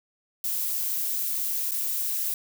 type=noise with dropouts; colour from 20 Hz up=violet; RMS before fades=-28 dBFS; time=0.44-2.34 s; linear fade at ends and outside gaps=2 ms; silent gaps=1.711-1.717 s; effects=none